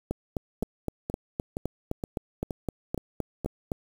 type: two click trains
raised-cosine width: 2 ms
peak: -15 / -18 dBFS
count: 15 / 7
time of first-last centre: 0.11-3.718 / 0.63-3.447 s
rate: 3.88 / 2.13 Hz
effects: 7-bit